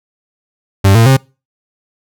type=tone with pitch steps; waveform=40% pulse; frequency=97.6 / 114.07 / 133.33 Hz; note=G2 / A#2 / C3; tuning=-7 / -37 / +33 cents; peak=-4 dBFS; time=0.84-1.17 s; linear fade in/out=10 ms; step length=110 ms; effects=noise-tail reverb RT60 0.3 s tail -25 dB re dry